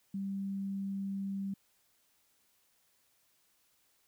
sine tone, 196 Hz, G3, in tune, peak -34 dBFS, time 0.14-1.54 s, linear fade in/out 5 ms, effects white hiss -72 dBFS RMS until 4.07 s

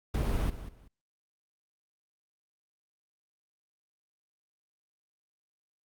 brown noise with echo, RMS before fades -29 dBFS, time 0.14-0.5 s, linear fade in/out 5 ms, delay 190 ms, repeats 2, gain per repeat -13 dB, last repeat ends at 0.88 s, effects Opus 48 kbps

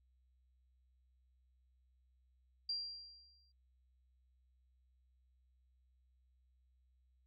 sine tone with exponential decay, 4748 Hz, D8, 18 cents sharp, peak -35 dBFS, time 2.69-3.52 s, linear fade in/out 5 ms, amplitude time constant 180 ms, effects added 63 Hz sine -70 dBFS peak until 7.26 s

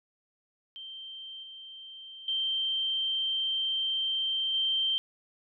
sine tone with level steps, 3136 Hz, G7, in tune, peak -40 / -43 / -27 / -25 dBFS, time 0.76-4.98 s, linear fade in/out 0 ms, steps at 1.43 / 2.28 / 4.54 s, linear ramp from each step 2 ms, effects none

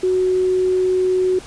sine tone, 370 Hz, F#4, in tune, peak -14 dBFS, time 0.03-1.39 s, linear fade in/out 5 ms, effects pink hiss -39 dBFS RMS until 1.46 s + resampled to 22050 Hz

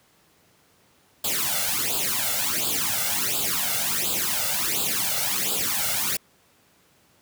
white noise with flanger, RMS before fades -25 dBFS, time 1.24-6.17 s, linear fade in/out 5 ms, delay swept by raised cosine 0.25 to 1.45 ms, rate 1.4 Hz, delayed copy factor +0.85, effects pink hiss -60 dBFS RMS until 7.21 s + high-pass 100 Hz 12 dB/octave

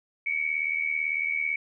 sine tone pair together, 2217 / 2295 Hz, C#7 / D7, 0 / -40 cents, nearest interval minor second, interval 60 cents, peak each -28 dBFS, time 0.26-1.56 s, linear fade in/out 5 ms, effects none

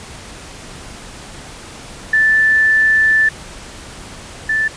sine tone pair in turn, 1760 / 1760 Hz, A6 / A6, 0 / 0 cents, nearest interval unison, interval 0 cents, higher neither, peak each -9 / -13 dBFS, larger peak first, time 2.13-3.29 / 4.49-4.68 s, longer first, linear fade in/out 5 ms, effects pink hiss -34 dBFS RMS until 4.76 s + resampled to 22050 Hz

